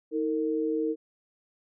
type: tone pair together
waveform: sine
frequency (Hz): 317 / 456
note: D#4 / A#4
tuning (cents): +32 / -38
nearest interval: tritone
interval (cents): 630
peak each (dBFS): -28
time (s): 0.11-0.96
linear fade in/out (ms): 50
effects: none